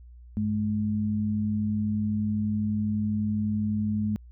sine tone pair together, 100.05 / 212 Hz, G2 / G#3, +36 / +36 cents, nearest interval octave + minor second, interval 1300 cents, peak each -30 / -25 dBFS, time 0.37-4.16 s, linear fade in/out 0 ms, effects added 60 Hz sine -45 dBFS peak until 4.31 s

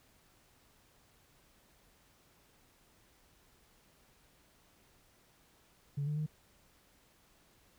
sine tone with pitch steps, 142.4 / 149.6 / 153.1 Hz, C#3 / D3 / D#3, +47 / +32 / -28 cents, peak -31 dBFS, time 5.97-6.264 s, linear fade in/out 10 ms, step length 98 ms, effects tanh soft clip ceiling -29 dBFS + pink hiss -67 dBFS RMS until 7.78 s

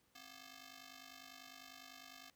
5% pulse ring-modulated tone, 478 Hz, A#4, 43 cents sharp, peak -40 dBFS, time 0.15-2.3 s, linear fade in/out 2 ms, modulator 214 Hz, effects pink hiss -75 dBFS RMS until 2.35 s + high-pass 80 Hz 12 dB/octave

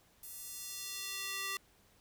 square tone with high-pass filter sweep, 390.4 Hz, G4, 7 cents flat, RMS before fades -42 dBFS, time 0.23-1.57 s, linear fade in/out 2 ms, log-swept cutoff 11000 to 1600 Hz, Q 0.87, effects pink hiss -67 dBFS RMS until 2 s

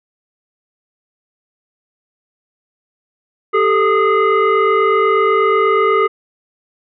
sine tone with frequency modulation, 392.9 Hz, G4, 4 cents sharp, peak -10 dBFS, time 3.53-6.08 s, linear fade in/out 20 ms, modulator 834 Hz, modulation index 1.5, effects none

